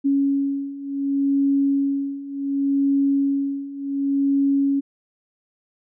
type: beating tone pair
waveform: sine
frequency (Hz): 277.2 / 277.88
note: C#4 / C#4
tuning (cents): 0 / +4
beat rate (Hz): 0.68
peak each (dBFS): -23 / -20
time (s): 0.04-4.81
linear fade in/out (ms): 20
effects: none